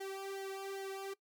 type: tone with flanger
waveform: sawtooth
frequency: 389.5 Hz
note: G4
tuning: 11 cents flat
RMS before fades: -43 dBFS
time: 0-1.14 s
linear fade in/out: 10 ms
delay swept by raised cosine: 0.77 to 2.07 ms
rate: 2.5 Hz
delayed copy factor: -1
effects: noise-tail reverb RT60 0.1 s tail -20 dB re dry